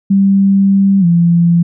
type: tone with pitch glide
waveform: sine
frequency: 196.1 to 170.71 Hz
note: G3 to F3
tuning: +1 to -39 cents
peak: -6 dBFS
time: 0.1-1.63 s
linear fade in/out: 10 ms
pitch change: -240 cents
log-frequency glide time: 1-1.05 s
effects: none